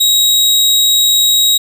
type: tone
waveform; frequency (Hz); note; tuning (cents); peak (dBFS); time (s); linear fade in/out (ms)
sawtooth; 3811; A#7; +38; -5; 0-1.58; 10
effects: none